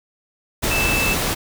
sine tone in noise, 2637 Hz, E7, in tune, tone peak -20 dBFS, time 0.7-1.15 s, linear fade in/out 20 ms, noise pink, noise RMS -21 dBFS, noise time 0.62-1.35 s, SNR -2 dB, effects none

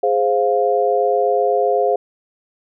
sine chord, F minor, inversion first, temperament equal with one note detuned, 415.3 / 523.3 / 700.5 Hz, Ab4 / C5 / F5, 0 / 0 / +5 cents, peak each -18 dBFS, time 0.03-1.96 s, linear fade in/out 5 ms, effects none

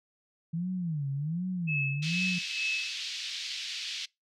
sine tone with vibrato, 159.6 Hz, D#3, 44 cents sharp, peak -29 dBFS, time 0.53-2.39 s, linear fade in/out 10 ms, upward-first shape sine, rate 1.3 Hz, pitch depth 260 cents each way
sine tone with tremolo, 2597 Hz, E7, 26 cents flat, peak -28 dBFS, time 1.67-2.94 s, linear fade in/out 20 ms, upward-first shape sine, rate 2.2 Hz, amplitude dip 80%
pink band-pass noise, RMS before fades -37 dBFS, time 2.02-4.06 s, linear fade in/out 10 ms, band 2700 to 5100 Hz, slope 24 dB/octave
effects noise-tail reverb RT60 0.2 s tail -24 dB re dry

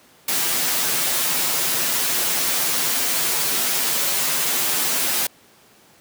white noise with comb filter, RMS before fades -21 dBFS, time 0.28-5.27 s, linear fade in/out 5 ms, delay 9.8 ms, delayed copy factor -0.9, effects pink hiss -52 dBFS RMS until 6 s + high-pass 150 Hz 12 dB/octave

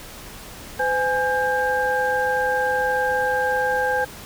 sine tone cluster, 508 / 830 / 1590 Hz, B4 / G#5 / G6, +49 / -1 / +24 cents, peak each -23 dBFS, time 0.79-4.05 s, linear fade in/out 10 ms, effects pink hiss -39 dBFS RMS until 4.25 s

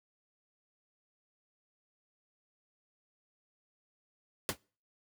pink noise with exponential decay, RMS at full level -27 dBFS, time 4.49-4.57 s, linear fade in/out 0 ms, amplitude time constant 17 ms, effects noise-tail reverb RT60 0.4 s tail -26 dB re dry + high-pass 80 Hz 12 dB/octave

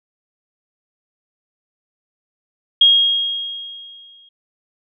sine tone with exponential decay, 3265 Hz, G#7, 30 cents flat, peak -6 dBFS, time 2.81-4.29 s, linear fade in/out 5 ms, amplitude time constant 320 ms, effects none

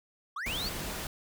triangle linear sweep, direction up, 1050 to 4699 Hz, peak -32 dBFS, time 0.36-0.69 s, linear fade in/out 5 ms
pink noise, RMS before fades -37 dBFS, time 0.46-1.07 s, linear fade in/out 2 ms
effects none

